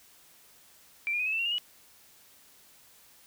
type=tone with pitch steps; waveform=sine; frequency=2349 / 2423 / 2500 / 2579 / 2661 / 2745 / 2832 / 2922 Hz; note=D7 / D#7 / D#7 / E7 / E7 / F7 / F7 / F#7; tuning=0 / -47 / +8 / -39 / +16 / -31 / +23 / -22 cents; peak=-27 dBFS; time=1.07-1.582 s; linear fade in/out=0 ms; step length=64 ms; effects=white hiss -58 dBFS RMS until 3.26 s